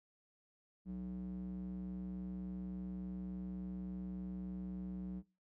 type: tone with band-pass filter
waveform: square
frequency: 61.74 Hz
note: B1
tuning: in tune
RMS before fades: -43 dBFS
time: 0.85-5.23 s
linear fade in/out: 50 ms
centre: 210 Hz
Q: 7.4
effects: noise-tail reverb RT60 0.3 s tail -22 dB re dry